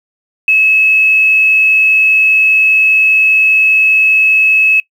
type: tone with quantisation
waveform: sine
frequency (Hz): 2585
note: E7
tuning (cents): -34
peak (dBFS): -6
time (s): 0.48-4.8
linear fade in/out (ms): 2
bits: 6
effects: noise-tail reverb RT60 0.1 s tail -22 dB re dry